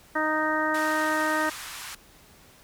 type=harmonic tone; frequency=310.3 Hz; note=D#4; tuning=5 cents flat; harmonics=1 / 2 / 3 / 4 / 5 / 6; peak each=-30 / -30 / -30 / -30 / -30 / -30 dBFS; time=0.15-1.5 s; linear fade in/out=10 ms
type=band-pass noise; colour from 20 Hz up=pink; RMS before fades=-39 dBFS; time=0.74-1.95 s; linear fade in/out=5 ms; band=1000 to 13000 Hz; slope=24 dB/octave
effects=pink hiss -54 dBFS RMS until 2.63 s